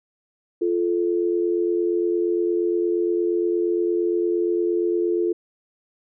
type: tone pair together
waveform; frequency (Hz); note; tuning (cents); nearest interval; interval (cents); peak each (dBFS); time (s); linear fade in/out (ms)
sine; 347.3 / 435.9; F4 / A4; -10 / -16; major third; 394; -20 / -24; 0.61-5.33; 10
effects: none

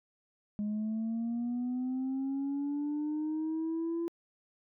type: linear sweep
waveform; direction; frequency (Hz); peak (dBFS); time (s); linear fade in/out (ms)
sine; up; 206.6 to 339.4; -29; 0.59-4.08; 0
effects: tanh soft clip ceiling -29 dBFS

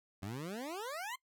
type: exponential sweep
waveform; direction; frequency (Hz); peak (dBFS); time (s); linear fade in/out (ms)
20% pulse; up; 90.8 to 1073; -35; 0.22-1.16; 10
effects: noise-tail reverb RT60 0.1 s tail -21 dB re dry

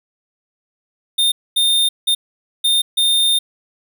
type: tone bursts at uneven times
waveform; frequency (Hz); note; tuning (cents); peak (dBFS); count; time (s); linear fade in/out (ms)
square; 3633; A#7; -45; -13; 5; 1.18-1.32 / 1.56-1.89 / 2.07-2.15 / 2.64-2.82 / 2.97-3.39; 10
effects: none

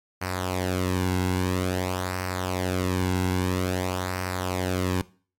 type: tone with flanger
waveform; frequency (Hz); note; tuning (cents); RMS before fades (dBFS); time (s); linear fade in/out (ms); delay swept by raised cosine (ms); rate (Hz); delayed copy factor
sawtooth; 91.8; F#2; -13; -26; 0.21-5.02; 10; 0.28 to 1.68; 0.5; -0.65
effects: noise-tail reverb RT60 0.4 s tail -20 dB re dry + MP3 64 kbps

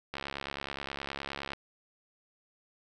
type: click train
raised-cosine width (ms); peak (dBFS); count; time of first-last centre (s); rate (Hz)
0.3; -20; 98; 0.14-1.534; 69.6
effects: none

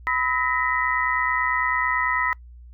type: tone cluster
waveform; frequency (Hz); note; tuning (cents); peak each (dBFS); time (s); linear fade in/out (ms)
sine; 999 / 1283 / 1867 / 1996; B5 / E6 / A#6 / B6; +20 / -47 / +2 / +18; -26; 0.07-2.33; 0
effects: noise-tail reverb RT60 0.1 s tail -24 dB re dry + added 60 Hz sine -41 dBFS peak until 2.73 s

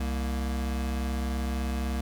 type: tone pair together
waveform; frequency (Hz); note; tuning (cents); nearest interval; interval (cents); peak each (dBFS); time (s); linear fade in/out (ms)
square; 65.66 / 232.9; C2 / A#3; +7 / -1; octave + minor seventh; 2192; -29 / -36; 0-2.01; 5
effects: none

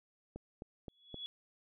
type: click train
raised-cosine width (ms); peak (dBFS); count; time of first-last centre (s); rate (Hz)
2; -31; 4; 0.36-1.143; 3.83
type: tone with exponential growth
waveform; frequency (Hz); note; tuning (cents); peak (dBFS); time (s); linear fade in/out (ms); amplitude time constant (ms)
sine; 3381; G#7; +30; -38; 0.89-1.26; 0; 80
effects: none

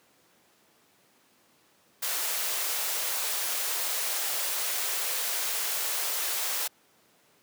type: high-pass noise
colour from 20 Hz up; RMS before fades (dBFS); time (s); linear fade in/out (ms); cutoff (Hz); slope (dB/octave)
white; -30; 2.02-6.68; 10; 430; 24
effects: pink hiss -63 dBFS RMS until 7.42 s + high-pass 200 Hz 12 dB/octave

